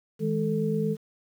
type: tone cluster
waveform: sine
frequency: 159.8 / 208.6 / 440.9 Hz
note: D#3 / G#3 / A4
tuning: +47 / +8 / +4 cents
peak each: -28 dBFS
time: 0.19-0.97 s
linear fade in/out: 50 ms
effects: 9-bit